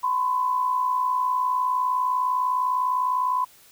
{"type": "tone pair together", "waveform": "sine", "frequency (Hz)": [1007.1, 1067], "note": ["B5", "C6"], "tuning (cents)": [34, 34], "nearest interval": "minor second", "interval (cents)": 100, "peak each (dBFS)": [-21, -29], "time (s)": [0.03, 3.45], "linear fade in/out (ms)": 10, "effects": ["white hiss -53 dBFS RMS until 3.71 s"]}